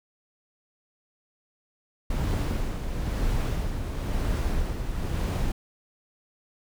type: noise with tremolo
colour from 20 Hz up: brown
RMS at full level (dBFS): -25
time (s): 2.1-5.52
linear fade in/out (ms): 5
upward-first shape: sine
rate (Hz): 1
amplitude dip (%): 50
effects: none